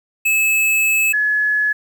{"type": "tone pair in turn", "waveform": ["square", "sine"], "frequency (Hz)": [2600, 1701.6], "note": ["E7", "G#6"], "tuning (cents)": [-24, 42], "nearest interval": "perfect fifth", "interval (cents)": 734, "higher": "first", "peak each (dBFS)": -14, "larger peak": "neither", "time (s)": [[0.25, 1.13], [1.13, 1.73]], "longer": "first", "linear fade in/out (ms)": 10, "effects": ["8-bit"]}